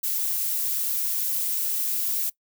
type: noise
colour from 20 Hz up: violet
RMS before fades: -26 dBFS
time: 0.03-2.3 s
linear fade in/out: 10 ms
effects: noise-tail reverb RT60 0.1 s tail -21 dB re dry